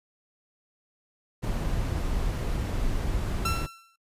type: noise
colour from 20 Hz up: brown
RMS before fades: -28 dBFS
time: 1.42-3.67 s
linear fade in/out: 20 ms
type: tone with exponential decay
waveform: sawtooth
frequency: 1347 Hz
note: E6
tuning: 37 cents sharp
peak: -21 dBFS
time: 3.45-3.96 s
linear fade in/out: 5 ms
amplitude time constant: 110 ms
effects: noise-tail reverb RT60 0.1 s tail -20 dB re dry + resampled to 32000 Hz